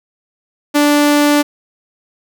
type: tone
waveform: sawtooth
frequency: 292.7 Hz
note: D4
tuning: 6 cents flat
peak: -5 dBFS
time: 0.74-1.43 s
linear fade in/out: 20 ms
effects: none